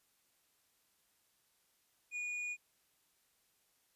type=tone with hard clipping; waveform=triangle; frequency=2450 Hz; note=D#7; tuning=27 cents flat; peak=-39 dBFS; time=2.11-2.57 s; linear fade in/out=50 ms; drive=8 dB; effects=white hiss -75 dBFS RMS until 3.95 s + resampled to 32000 Hz